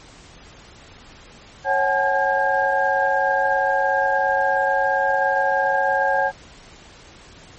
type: tone cluster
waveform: sine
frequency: 548 / 756 / 853 / 1616 Hz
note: C#5 / F#5 / G#5 / G#6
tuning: -20 / +37 / +46 / -48 cents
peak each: -22 dBFS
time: 1.64-6.32 s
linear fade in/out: 50 ms
effects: pink hiss -45 dBFS RMS until 7.58 s + MP3 32 kbps